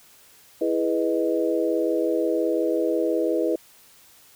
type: chord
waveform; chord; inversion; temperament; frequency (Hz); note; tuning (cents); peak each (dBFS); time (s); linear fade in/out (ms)
sine; E major seventh; none; equal; 329.6 / 415.3 / 493.9 / 622.3; E4 / G#4 / B4 / D#5; 0 / 0 / 0 / 0; -24 / -27 / -25 / -28; 0.61-3.56; 5
effects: white hiss -53 dBFS RMS until 4.35 s